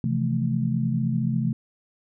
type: chord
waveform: sine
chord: F major seventh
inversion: second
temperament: equal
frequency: 130.81 / 164.81 / 174.61 / 220 Hz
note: C3 / E3 / F3 / A3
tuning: 0 / 0 / 0 / 0 cents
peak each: -25 / -28 / -31 / -26 dBFS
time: 0.04-1.53 s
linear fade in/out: 2 ms
effects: none